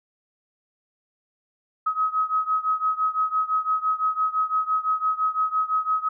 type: beating tone pair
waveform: sine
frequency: 1270 / 1275.9 Hz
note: D#6 / D#6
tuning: +35 / +43 cents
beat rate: 5.9 Hz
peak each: -23 / -25 dBFS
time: 1.86-6.09 s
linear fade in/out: 10 ms
effects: none